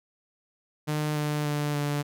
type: tone with pitch steps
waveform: sawtooth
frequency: 151.2 / 149.29 / 147.41 / 145.54 Hz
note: D#3 / D3 / D3 / D3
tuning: -49 / +29 / +7 / -15 cents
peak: -22 dBFS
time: 0.87-2.03 s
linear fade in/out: 20 ms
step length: 290 ms
effects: none